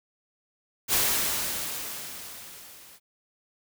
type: noise with level ramp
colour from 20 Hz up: white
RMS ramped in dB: -22 to -51 dBFS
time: 0.88-3 s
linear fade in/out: 50 ms
effects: none